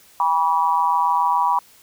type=tone with amplitude modulation; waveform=sine; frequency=974 Hz; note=B5; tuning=24 cents flat; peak=-11 dBFS; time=0.2-1.59 s; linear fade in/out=2 ms; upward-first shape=sine; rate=167 Hz; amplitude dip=100%; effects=white hiss -51 dBFS RMS until 1.82 s